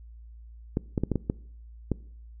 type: clicks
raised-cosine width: 3 ms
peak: -12 dBFS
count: 7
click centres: 0.771 / 0.978 / 1.036 / 1.117 / 1.157 / 1.299 / 1.917 s
effects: noise-tail reverb RT60 0.6 s tail -22 dB re dry + added 57 Hz sine -44 dBFS peak until 2.4 s